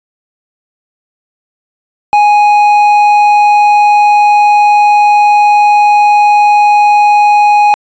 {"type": "tone with hard clipping", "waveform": "sine", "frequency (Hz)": 830.6, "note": "G#5", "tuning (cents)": 0, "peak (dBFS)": -5, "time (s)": [2.13, 7.74], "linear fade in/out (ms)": 0, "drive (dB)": 6, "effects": ["resampled to 16000 Hz"]}